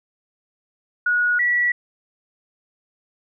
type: tone pair in turn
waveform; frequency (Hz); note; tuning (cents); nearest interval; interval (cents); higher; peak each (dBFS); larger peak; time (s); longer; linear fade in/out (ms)
sine; 1455 / 1942.2; F#6 / B6; -29 / -29; perfect fourth; 500; second; -16; neither; 1.06-1.39 / 1.39-1.72; neither; 5
effects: none